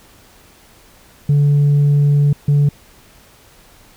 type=tone bursts at uneven times; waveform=sine; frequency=144.4 Hz; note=D3; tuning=29 cents flat; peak=-7 dBFS; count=2; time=1.29-2.33 / 2.48-2.69 s; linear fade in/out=5 ms; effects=tanh soft clip ceiling -8 dBFS + pink hiss -47 dBFS RMS until 3.96 s